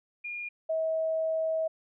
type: tone pair in turn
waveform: sine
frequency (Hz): 2421 / 642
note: D#7 / E5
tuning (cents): -48 / -46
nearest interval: octave + major seventh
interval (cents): 2298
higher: first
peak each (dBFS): -34 / -26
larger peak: second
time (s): 0.24-0.49 / 0.69-1.68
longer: second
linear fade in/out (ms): 10
effects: none